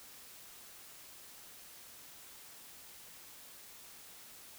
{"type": "silence", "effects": ["white hiss -54 dBFS RMS until 4.58 s"]}